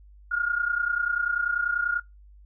sine tone pair together, 1400 / 1430.2 Hz, F6 / F6, +4 / +41 cents, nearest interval unison, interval 37 cents, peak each -28 / -24 dBFS, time 0.31-2 s, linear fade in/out 10 ms, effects noise-tail reverb RT60 0.2 s tail -25 dB re dry + added 50 Hz sine -48 dBFS peak until 2.45 s

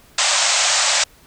white band-pass noise, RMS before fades -17 dBFS, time 0.18-1.04 s, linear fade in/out 5 ms, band 550 to 8200 Hz, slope 96 dB/octave, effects pink hiss -50 dBFS RMS until 1.26 s

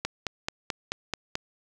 click train, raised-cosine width 0.2 ms, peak -11 dBFS, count 7, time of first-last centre 0.05-1.354 s, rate 4.6 Hz, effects none

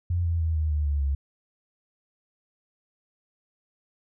sine tone with pitch steps, 87.4 / 84.08 / 80.89 / 77.82 / 74.87 / 72.02 / 69.29 Hz, F2 / E2 / E2 / D#2 / D2 / D2 / C#2, +2 / +35 / -32 / +1 / +34 / -33 / 0 cents, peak -22 dBFS, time 0.1-1.15 s, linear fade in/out 5 ms, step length 150 ms, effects none

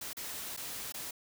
white noise with dropouts, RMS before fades -41 dBFS, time 0.01-1.11 s, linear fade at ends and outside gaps 5 ms, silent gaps 0.132-0.168 / 0.566-0.573 / 0.923-0.941 s, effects none

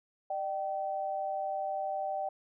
sine tone pair together, 604.2 / 772 Hz, D5 / G5, +49 / -27 cents, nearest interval major third, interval 424 cents, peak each -36 / -33 dBFS, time 0.3-2.29 s, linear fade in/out 5 ms, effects none

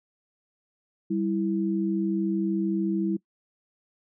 sine tone pair together, 195.2 / 328.5 Hz, G3 / E4, -7 / -6 cents, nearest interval major sixth, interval 901 cents, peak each -26 dBFS, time 1.1-3.17 s, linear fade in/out 10 ms, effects noise-tail reverb RT60 0.1 s tail -22 dB re dry

